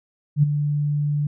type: tone with ADSR envelope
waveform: sine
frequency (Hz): 146.83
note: D3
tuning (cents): 0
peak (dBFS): -10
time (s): 0.36-1.27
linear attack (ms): 70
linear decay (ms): 13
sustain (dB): -9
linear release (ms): 4
effects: none